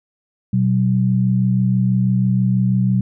sine tone pair together, 123.04 / 189.2 Hz, B2 / F#3, -6 / +39 cents, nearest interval perfect fifth, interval 745 cents, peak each -16 dBFS, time 0.53-3.01 s, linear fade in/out 5 ms, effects none

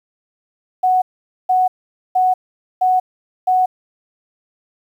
sine tone bursts, 740 Hz, F#5, in tune, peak -11 dBFS, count 5, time 0.83-3.66 s, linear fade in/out 10 ms, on 190 ms, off 470 ms, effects 8-bit

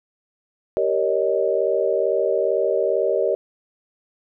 sine chord, Eb dominant seventh, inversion first, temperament just, 388.9 / 466.7 / 560 / 622.3 Hz, G4 / Bb4 / Db5 / Eb5, -14 / +2 / +18 / 0 cents, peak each -23 dBFS, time 0.77-3.35 s, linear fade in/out 0 ms, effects none

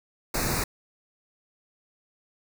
pink band-stop noise, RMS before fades -27 dBFS, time 0.34-0.64 s, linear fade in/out 5 ms, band 2600 to 3800 Hz, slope 96 dB/octave, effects none

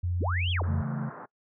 sine tone, 88.5 Hz, F2, 23 cents sharp, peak -26 dBFS, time 0.03-0.82 s, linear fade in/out 10 ms
sine linear two-way sweep, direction up then down, 113.2 to 3405 to 127.5 Hz, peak -30 dBFS, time 0.2-0.63 s, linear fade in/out 10 ms, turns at 0.51 s
white band-pass noise, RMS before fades -43 dBFS, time 0.63-1.26 s, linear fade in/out 10 ms, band 120 to 1500 Hz, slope 48 dB/octave
sine chord, A major, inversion first, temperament equal, 138.59 / 164.81 / 220 Hz, C#3 / E3 / A3, 0 / 0 / 0 cents, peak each -31 / -37 / -34 dBFS, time 0.67-1.1 s, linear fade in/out 20 ms
effects noise-tail reverb RT60 0.1 s tail -22 dB re dry

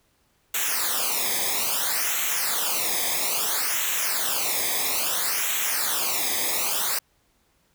white noise with flanger, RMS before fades -25 dBFS, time 0.54-6.99 s, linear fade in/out 5 ms, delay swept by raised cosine 0.2 to 0.71 ms, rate 0.6 Hz, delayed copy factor -0.85, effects pink hiss -66 dBFS RMS until 7.74 s

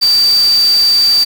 sine tone in noise, 4646 Hz, D8, 20 cents flat, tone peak -7 dBFS, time 0.01-1.25 s, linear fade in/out 20 ms, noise white, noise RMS -24 dBFS, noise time 0.01-1.25 s, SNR +14 dB, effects none

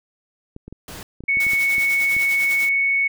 clicks, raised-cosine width 3 ms, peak -23 dBFS, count 10, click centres 0.564 / 0.68 / 0.726 / 1.206 / 1.238 / 1.371 / 1.467 / 1.534 / 1.782 / 2.166 s
pink noise, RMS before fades -36 dBFS, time 0.88-1.03 s, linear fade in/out 2 ms
sine tone with vibrato, 2217 Hz, C#7, in tune, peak -16 dBFS, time 1.28-3.08 s, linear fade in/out 10 ms, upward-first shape triangle, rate 20 Hz, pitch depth 8 cents each way
white noise with tremolo, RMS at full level -31 dBFS, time 1.4-2.69 s, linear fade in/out 2 ms, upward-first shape sine, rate 10 Hz, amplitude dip 60%
effects none

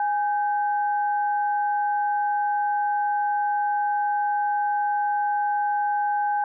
sine tone pair together, 826 / 1547.2 Hz, G#5 / G6, -10 / -23 cents, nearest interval major seventh, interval 1087 cents, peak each -21 / -32 dBFS, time 0-6.44 s, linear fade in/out 2 ms, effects none

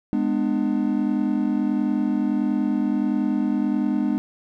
triangle chord, G# diminished, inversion none, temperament just, 207.7 / 249.2 / 299 Hz, G#3 / B3 / D4, 0 / +16 / +31 cents, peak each -22 dBFS, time 0.13-4.18 s, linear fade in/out 0 ms, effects none

